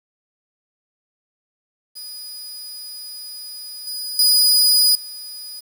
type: tone with level steps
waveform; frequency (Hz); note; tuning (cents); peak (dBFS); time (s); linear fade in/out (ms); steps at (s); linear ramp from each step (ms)
sawtooth; 4945; D#8; -12; -29 / -23 / -9 / -29; 1.95-5.61; 20; 3.87 / 4.19 / 4.95; 2
effects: 8-bit